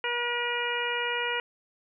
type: harmonic tone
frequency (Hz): 480.1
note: B4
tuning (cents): -49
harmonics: 1 / 2 / 3 / 4 / 5 / 6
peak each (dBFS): -34 / -34 / -34 / -34 / -34 / -34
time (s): 0.04-1.4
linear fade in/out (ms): 2
effects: none